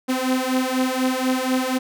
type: beating tone pair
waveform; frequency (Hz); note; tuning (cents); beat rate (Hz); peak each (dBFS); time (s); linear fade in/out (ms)
sawtooth; 255.4 / 259.5; C4 / C4; -42 / -14; 4.1; -19 / -18; 0.08-1.79; 20
effects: none

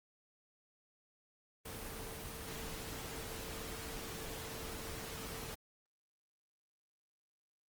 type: tone in noise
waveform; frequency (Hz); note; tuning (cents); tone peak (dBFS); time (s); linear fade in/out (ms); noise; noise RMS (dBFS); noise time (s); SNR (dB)
sine; 448.2; A4; +32; -52; 1.65-5.55; 10; pink; -45; 1.65-5.55; -10
effects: Opus 24 kbps

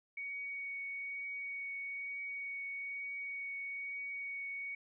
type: tone with vibrato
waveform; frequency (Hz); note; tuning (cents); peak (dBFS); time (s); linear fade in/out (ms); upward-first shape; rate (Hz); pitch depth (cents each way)
sine; 2238; C#7; +16; -39; 0.17-4.75; 5; triangle; 1.1; 9
effects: none

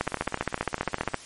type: two click trains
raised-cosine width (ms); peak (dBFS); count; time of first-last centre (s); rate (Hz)
0.5; -19 / -9; 22 / 18; 0.07-1.136 / 0.01-1.143; 19.7 / 15
effects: white hiss -45 dBFS RMS until 1.25 s + MP3 48 kbps

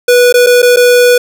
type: tone with dropouts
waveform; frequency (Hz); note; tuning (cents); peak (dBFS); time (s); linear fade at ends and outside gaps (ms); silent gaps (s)
square; 490; B4; -14; -4; 0.08-1.18; 5; 0.326-0.34 / 0.464-0.468 / 0.62-0.627 / 0.762-0.769
effects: none

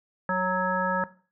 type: harmonic tone with a mistuned harmonic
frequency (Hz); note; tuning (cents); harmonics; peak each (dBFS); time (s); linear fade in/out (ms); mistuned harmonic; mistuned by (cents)
185.3; F#3; +3; 1 / 3 / 5 / 7 / 9; -30 / -30 / -30 / -30 / -30; 0.29-1.04; 2; 3; -17
effects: noise-tail reverb RT60 0.4 s tail -17 dB re dry

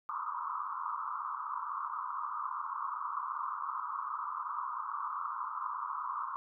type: band-pass noise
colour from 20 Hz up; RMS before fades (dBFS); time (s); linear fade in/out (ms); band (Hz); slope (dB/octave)
pink; -38; 0.09-6.36; 0; 970 to 1300; 96
effects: none

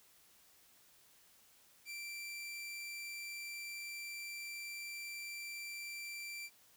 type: tone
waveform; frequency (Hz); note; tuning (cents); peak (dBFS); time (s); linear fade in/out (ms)
sawtooth; 2349; D7; 0; -40; 1.85-6.5; 50
effects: white hiss -66 dBFS RMS until 6.76 s

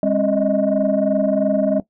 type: tone cluster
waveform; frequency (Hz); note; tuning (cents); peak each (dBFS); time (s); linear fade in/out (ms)
sine; 202.7 / 269.5 / 610 / 633; G#3 / C#4 / D#5 / D#5; -42 / -49 / -34 / +30; -20; 0.03-1.8; 2
effects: noise-tail reverb RT60 0.1 s tail -17 dB re dry + tanh soft clip ceiling -7 dBFS

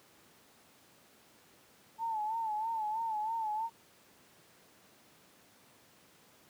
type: tone with vibrato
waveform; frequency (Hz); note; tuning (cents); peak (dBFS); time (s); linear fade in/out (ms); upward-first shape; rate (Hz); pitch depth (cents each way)
sine; 880; A5; 0; -32; 1.98-3.7; 50; sine; 3.1; 74
effects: pink hiss -62 dBFS RMS until 6.49 s + high-pass 150 Hz 12 dB/octave

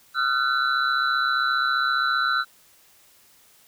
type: tone cluster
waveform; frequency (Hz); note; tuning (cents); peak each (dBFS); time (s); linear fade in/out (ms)
sine; 1256 / 1364 / 1499 / 3978; D#6 / F6 / F#6 / B7; +16 / -41 / +22 / +12; -30 / -23 / -24 / -29; 0.14-2.45; 50
effects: white hiss -56 dBFS RMS until 3.67 s

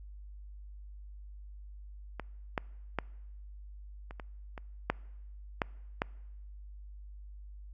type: clicks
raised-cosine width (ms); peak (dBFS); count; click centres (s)
0.5; -22 / -15 / -15 / -30 / -27 / -27 / -12 / -13 / -14; 9; 2.197 / 2.578 / 2.987 / 4.109 / 4.198 / 4.578 / 4.9 / 5.618 / 6.019
effects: noise-tail reverb RT60 1.0 s tail -25 dB re dry + added 50 Hz sine -45 dBFS peak until 7.73 s

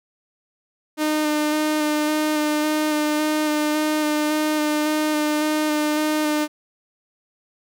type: tone with vibrato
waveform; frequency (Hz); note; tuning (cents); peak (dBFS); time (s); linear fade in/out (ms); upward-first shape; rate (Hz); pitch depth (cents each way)
sawtooth; 303.9; D#4; -41; -15; 0.97-6.48; 50; square; 1.8; 13
effects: none

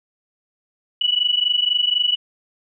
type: tone pair together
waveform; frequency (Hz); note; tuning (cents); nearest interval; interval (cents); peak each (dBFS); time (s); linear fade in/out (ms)
sine; 2936 / 2960; F#7 / F#7; -14 / 0; unison; 14; -19 / -19; 1.01-2.16; 5
effects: none

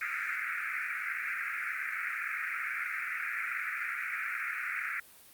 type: band-pass noise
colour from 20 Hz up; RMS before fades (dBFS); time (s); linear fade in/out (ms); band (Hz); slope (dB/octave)
white; -35; 0.01-5; 5; 1300 to 2400; 96
effects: white hiss -56 dBFS RMS until 5.33 s + Opus 48 kbps

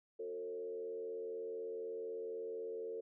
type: tone with frequency modulation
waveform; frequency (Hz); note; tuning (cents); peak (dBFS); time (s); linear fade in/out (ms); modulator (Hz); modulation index
sine; 451; A4; +43; -40; 0.19-3.01; 10; 84; 0.73
effects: none

